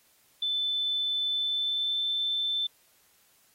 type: tone with pitch glide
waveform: sine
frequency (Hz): 3520 to 3540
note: A7 to A7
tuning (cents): 0 to +10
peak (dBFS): -26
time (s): 0.42-2.67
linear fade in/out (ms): 5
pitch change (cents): +10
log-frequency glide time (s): 1.29-1.99
effects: white hiss -64 dBFS RMS until 3.54 s + AAC 48 kbps